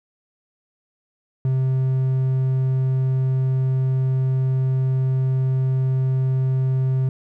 triangle tone, 131.1 Hz, C3, 4 cents sharp, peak -15 dBFS, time 1.45-7.09 s, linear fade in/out 2 ms, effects none

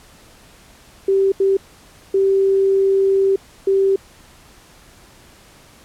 sine tone bursts at uneven times, 388.9 Hz, G4, 14 cents flat, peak -12 dBFS, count 4, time 1.08-1.32 / 1.4-1.57 / 2.14-3.36 / 3.67-3.96 s, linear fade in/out 5 ms, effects pink hiss -47 dBFS RMS until 5.84 s + low-pass 12000 Hz 12 dB/octave

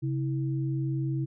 sine tone pair together, 135.3 / 324.8 Hz, C#3 / E4, -42 / -26 cents, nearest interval octave + minor third, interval 1516 cents, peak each -27 / -34 dBFS, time 0.02-1.26 s, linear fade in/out 20 ms, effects none

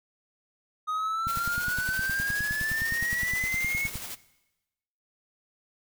triangle exponential sweep, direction up, 1244.5 to 2208 Hz, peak -25 dBFS, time 0.87-3.88 s, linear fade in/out 20 ms
white noise with tremolo, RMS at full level -37 dBFS, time 1.27-4.16 s, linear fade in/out 20 ms, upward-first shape square, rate 12 Hz, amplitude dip 35%
click train, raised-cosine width 5 ms, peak -24 dBFS, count 27, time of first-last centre 1.27-3.956 s, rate 9.68 Hz
effects noise-tail reverb RT60 1.0 s tail -18 dB re dry

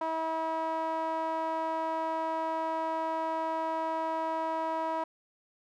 sawtooth tone with band-pass filter, 322.2 Hz, E4, 39 cents flat, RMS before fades -32 dBFS, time 0.01-5.04 s, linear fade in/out 5 ms, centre 860 Hz, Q 4.7, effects none

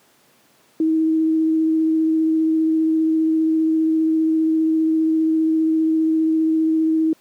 sine tone with vibrato, 318.8 Hz, D#4, 42 cents sharp, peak -14 dBFS, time 0.8-7.13 s, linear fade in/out 2 ms, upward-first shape triangle, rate 15 Hz, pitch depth 13 cents each way, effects pink hiss -56 dBFS RMS until 7.2 s + high-pass 200 Hz 12 dB/octave

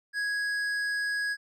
triangle tone with hard clipping, 1661.2 Hz, G#6, in tune, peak -29 dBFS, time 0.13-1.37 s, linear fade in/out 50 ms, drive 12 dB, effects none

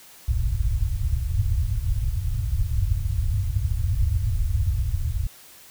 white low-pass noise, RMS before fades -23 dBFS, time 0.28-5.27 s, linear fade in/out 5 ms, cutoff 110 Hz, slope 48 dB/octave, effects white hiss -48 dBFS RMS until 5.7 s

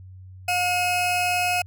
40% pulse tone pair together, 716.4 / 2553 Hz, F5 / D#7, +44 / +44 cents, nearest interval octave + minor seventh, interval 2200 cents, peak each -22 / -23 dBFS, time 0.48-1.62 s, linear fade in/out 5 ms, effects added 93 Hz sine -40 dBFS peak until 1.66 s

